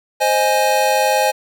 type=chord; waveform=square; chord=Ab major; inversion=first; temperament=equal; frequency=523.3 / 622.3 / 830.6 Hz; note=C5 / Eb5 / Ab5; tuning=0 / 0 / 0 cents; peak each=-19 / -20 / -17 dBFS; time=0.2-1.32 s; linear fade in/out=20 ms; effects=8-bit